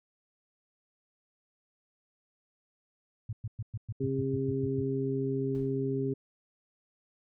sine tone bursts, 110 Hz, A2, in tune, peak -32 dBFS, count 11, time 3.29-4.819 s, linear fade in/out 5 ms, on 39 ms, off 110 ms
harmonic tone, 134.4 Hz, C3, 47 cents sharp, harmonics 1 / 2 / 3, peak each -33 / -33 / -32 dBFS, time 4-6.14 s, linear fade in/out 10 ms
brown noise with exponential decay, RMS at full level -45 dBFS, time 5.55-5.9 s, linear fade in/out 0 ms, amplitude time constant 75 ms
effects none

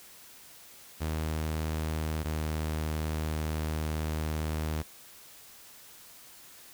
sawtooth tone pair in turn, 78.5 / 77.87 Hz, D#2 / D#2, +16 / +2 cents, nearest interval unison, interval 14 cents, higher first, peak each -26 dBFS, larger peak neither, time 1-2.24 / 2.24-4.83 s, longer second, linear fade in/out 20 ms, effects white hiss -52 dBFS RMS until 6.73 s

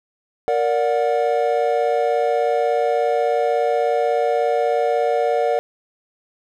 triangle chord, Bb augmented, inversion none, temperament just, 466.2 / 582.7 / 728.4 Hz, Bb4 / D5 / F#5, 0 / -14 / -27 cents, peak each -18 / -19 / -19 dBFS, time 0.48-5.59 s, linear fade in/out 0 ms, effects none

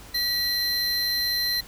square tone pair together, 1936 / 4102 Hz, B6 / C8, -35 / -35 cents, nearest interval octave + minor second, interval 1300 cents, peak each -31 / -24 dBFS, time 0.14-1.61 s, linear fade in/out 10 ms, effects added 50 Hz sine -48 dBFS peak until 1.67 s + pink hiss -46 dBFS RMS until 1.67 s

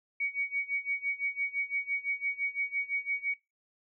sine tone with tremolo, 2247 Hz, C#7, 23 cents sharp, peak -27 dBFS, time 0.2-3.34 s, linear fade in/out 5 ms, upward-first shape sine, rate 5.9 Hz, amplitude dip 90%, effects noise-tail reverb RT60 0.2 s tail -17 dB re dry

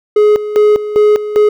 triangle tone with tremolo, 420.7 Hz, G#4, 22 cents sharp, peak -3 dBFS, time 0.16-1.49 s, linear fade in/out 5 ms, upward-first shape square, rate 2.5 Hz, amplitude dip 75%, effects none

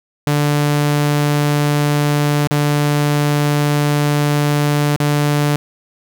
sawtooth tone with dropouts, 146.7 Hz, D3, 2 cents flat, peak -9 dBFS, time 0.27-5.56 s, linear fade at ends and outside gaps 0 ms, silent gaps 2.473-2.51 / 4.962-5.002 s, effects none

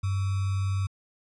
sine tone with sample-and-hold, 96.9 Hz, G2, 20 cents flat, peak -24 dBFS, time 0.03-0.87 s, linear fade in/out 10 ms, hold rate 1225 Hz, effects resampled to 22050 Hz

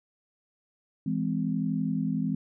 sine chord, E augmented, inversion none, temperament just, 164.81 / 206 / 257.5 Hz, E3 / G#3 / B#3, 0 / -14 / -28 cents, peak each -30 dBFS, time 1.06-2.35 s, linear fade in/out 5 ms, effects none

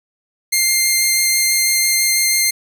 10% pulse tone with vibrato, 2106 Hz, C7, 11 cents sharp, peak -4 dBFS, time 0.52-2.51 s, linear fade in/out 10 ms, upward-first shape triangle, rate 6.1 Hz, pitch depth 9 cents each way, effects 7-bit

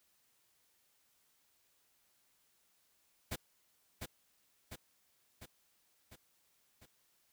pink noise with echo, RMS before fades -39 dBFS, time 3.31-3.36 s, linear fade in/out 10 ms, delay 700 ms, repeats 5, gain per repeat -4 dB, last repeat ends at 6.86 s, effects white hiss -74 dBFS RMS until 7.32 s

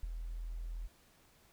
sine tone with ADSR envelope, 41.53 Hz, E1, 14 cents sharp, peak -30 dBFS, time 0.03-0.88 s, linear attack 6 ms, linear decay 15 ms, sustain -8 dB, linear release 23 ms, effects tanh soft clip ceiling -31 dBFS + pink hiss -66 dBFS RMS until 1.52 s

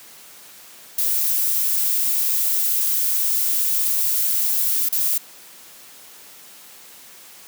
violet noise with dropouts, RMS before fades -20 dBFS, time 0.98-5.18 s, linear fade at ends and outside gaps 5 ms, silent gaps 4.889-4.924 s, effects white hiss -44 dBFS RMS until 7.47 s + high-pass 150 Hz 12 dB/octave

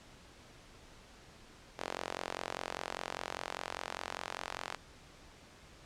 sawtooth tone with high-pass filter sweep, 45 Hz, F#1, 47 cents flat, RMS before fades -42 dBFS, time 1.78-4.77 s, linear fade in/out 20 ms, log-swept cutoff 540 to 890 Hz, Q 0.98, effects pink hiss -57 dBFS RMS until 5.85 s + low-pass 7000 Hz 12 dB/octave

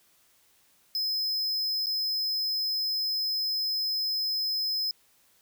square tone with dropouts, 5100 Hz, D#8, 42 cents sharp, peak -27 dBFS, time 0.95-4.91 s, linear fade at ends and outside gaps 1 ms, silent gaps 1.86-1.868 s, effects white hiss -64 dBFS RMS until 5.41 s

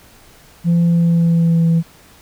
sine tone with pitch glide, 170.5 to 165.74 Hz, F3 to E3, -41 to +10 cents, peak -8 dBFS, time 0.64-1.83 s, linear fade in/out 50 ms, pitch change -49 cents, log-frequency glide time 0.83-1.66 s, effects tanh soft clip ceiling -9 dBFS + pink hiss -46 dBFS RMS until 2.21 s

